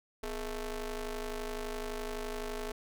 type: ring-modulated tone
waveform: sawtooth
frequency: 222.9 Hz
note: A3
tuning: 23 cents sharp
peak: -29 dBFS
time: 0.23-2.72 s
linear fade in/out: 5 ms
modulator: 197 Hz
effects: none